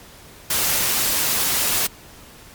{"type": "noise", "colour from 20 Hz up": "white", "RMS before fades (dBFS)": -20, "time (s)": [0.5, 1.87], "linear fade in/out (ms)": 5, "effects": ["pink hiss -44 dBFS RMS until 2.54 s", "MP3 96 kbps"]}